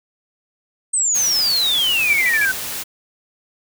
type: exponential sweep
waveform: sine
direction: down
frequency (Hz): 8420 to 1500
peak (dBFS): -15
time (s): 0.93-2.52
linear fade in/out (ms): 10
type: noise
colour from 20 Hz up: white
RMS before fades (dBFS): -27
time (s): 1.14-2.84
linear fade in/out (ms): 20
type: tone bursts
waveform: sine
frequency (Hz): 2329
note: D7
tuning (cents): -15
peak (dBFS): -18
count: 5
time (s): 2.1-2.45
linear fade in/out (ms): 2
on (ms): 38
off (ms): 40
effects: none